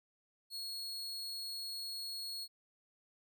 40% pulse tone, 4326 Hz, C#8, 43 cents flat, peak -39 dBFS, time 0.5-2.48 s, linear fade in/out 50 ms, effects none

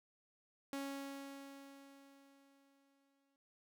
sawtooth tone with exponential decay, 276.3 Hz, C#4, 6 cents flat, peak -36 dBFS, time 0.73-3.36 s, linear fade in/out 1 ms, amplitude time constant 570 ms, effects none

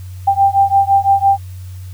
sine beating tone pair, 787 / 792.9 Hz, G5 / G5, +7 / +20 cents, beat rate 5.9 Hz, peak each -12 dBFS, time 0.27-1.38 s, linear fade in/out 10 ms, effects added 92 Hz sine -27 dBFS peak until 1.93 s + white hiss -47 dBFS RMS until 1.93 s

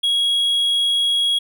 triangle tone, 3314 Hz, G#7, 4 cents flat, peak -14 dBFS, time 0.03-1.39 s, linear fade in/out 10 ms, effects none

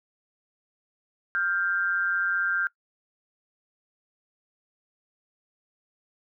sine tone pair together, 1396.9 / 1581.4 Hz, F6 / G6, 0 / +15 cents, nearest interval major second, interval 215 cents, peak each -26 dBFS, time 1.35-2.67 s, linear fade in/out 0 ms, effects noise-tail reverb RT60 0.1 s tail -21 dB re dry

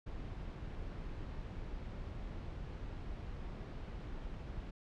brown noise, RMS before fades -44 dBFS, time 0.06-4.71 s, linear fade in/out 10 ms, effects low-pass 4000 Hz 12 dB/octave

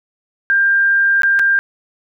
sine tone with dropouts, 1594 Hz, G6, 28 cents sharp, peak -10 dBFS, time 0.5-1.59 s, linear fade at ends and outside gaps 0 ms, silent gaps 1.22-1.233 / 1.391-1.395 s, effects none

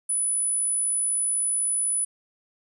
sine tone, 9956 Hz, D#9, in tune, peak -22 dBFS, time 0.09-2.05 s, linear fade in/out 10 ms, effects none

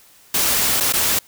white noise with dropouts, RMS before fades -18 dBFS, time 0.34-1.19 s, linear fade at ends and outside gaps 5 ms, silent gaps 0.802-0.806 / 0.925-0.935 s, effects white hiss -50 dBFS RMS until 1.27 s

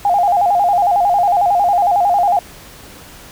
sine tone with vibrato, 757 Hz, F#5, 39 cents sharp, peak -10 dBFS, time 0.05-2.39 s, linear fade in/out 2 ms, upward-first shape square, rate 11 Hz, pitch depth 120 cents each way, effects pink hiss -38 dBFS RMS until 3.31 s

